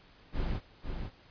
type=noise with echo; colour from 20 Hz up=brown; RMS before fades=-32 dBFS; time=0.32-0.61 s; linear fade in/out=50 ms; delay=500 ms; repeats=1; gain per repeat=-5 dB; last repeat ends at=1.11 s; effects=pink hiss -59 dBFS RMS until 1.3 s + resampled to 11025 Hz